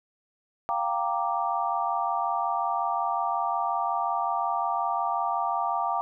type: chord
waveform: sine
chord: G minor seventh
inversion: third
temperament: equal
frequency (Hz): 698.5 / 784 / 932.3 / 1174.7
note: F5 / G5 / Bb5 / D6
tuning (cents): 0 / 0 / 0 / 0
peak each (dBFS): -30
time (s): 0.69-6.01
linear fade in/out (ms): 0
effects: none